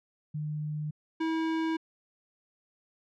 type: tone pair in turn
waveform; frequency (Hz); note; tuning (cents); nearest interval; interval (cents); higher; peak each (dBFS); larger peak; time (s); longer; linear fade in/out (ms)
sine / square; 151.3 / 323; D#3 / E4; -48 / -35; octave + minor second; 1313; second; -31 / -28; second; 0.34-0.91 / 1.2-1.77; neither; 10
effects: low-pass 3000 Hz 12 dB/octave